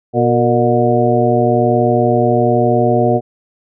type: harmonic tone with a mistuned harmonic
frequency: 120.8 Hz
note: B2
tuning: 38 cents flat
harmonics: 1 / 2 / 3 / 4 / 5 / 6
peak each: -17 / -17 / -17 / -17 / -17 / -17 dBFS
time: 0.13-3.21 s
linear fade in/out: 50 ms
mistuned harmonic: 4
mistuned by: -74 cents
effects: none